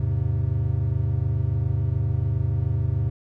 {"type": "chord", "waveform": "triangle", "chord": "E augmented", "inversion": "none", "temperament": "equal with one note detuned", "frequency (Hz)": [80.99, 103.83, 130.81], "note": ["E2", "G#2", "B#2"], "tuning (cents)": [-30, 0, 0], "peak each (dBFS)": [-25, -22, -23], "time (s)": [0, 3.1], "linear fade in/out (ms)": 5, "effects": []}